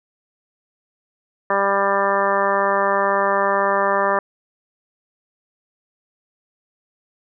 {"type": "harmonic tone", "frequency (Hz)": 198, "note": "G3", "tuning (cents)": 18, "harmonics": [1, 2, 3, 4, 5, 6, 7, 8, 9], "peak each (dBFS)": [-32, -25, -21, -26, -22, -22, -31, -29, -26], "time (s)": [1.5, 4.19], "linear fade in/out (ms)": 2, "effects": []}